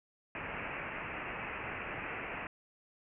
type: low-pass noise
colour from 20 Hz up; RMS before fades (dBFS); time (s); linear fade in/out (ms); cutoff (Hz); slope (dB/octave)
white; -41; 0.35-2.47; 2; 2700; 96
effects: none